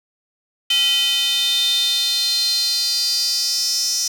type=tone with high-pass filter sweep; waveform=square; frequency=278.1 Hz; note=C#4; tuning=6 cents sharp; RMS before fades=-19 dBFS; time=0.7-4.08 s; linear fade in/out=5 ms; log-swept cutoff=3000 to 5600 Hz; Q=7.6; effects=none